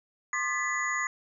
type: tone cluster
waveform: sine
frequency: 1064 / 1202 / 1729 / 1989 / 6770 Hz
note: C6 / D6 / A6 / B6 / G#8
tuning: +29 / +40 / -31 / +12 / +32 cents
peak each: -36 / -34 / -35 / -30 / -38 dBFS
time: 0.33-1.07 s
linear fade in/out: 2 ms
effects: none